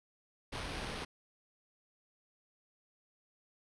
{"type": "noise with sample-and-hold", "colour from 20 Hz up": "pink", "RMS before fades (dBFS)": -41, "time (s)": [0.52, 1.05], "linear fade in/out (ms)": 10, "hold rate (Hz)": 7350, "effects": ["resampled to 22050 Hz"]}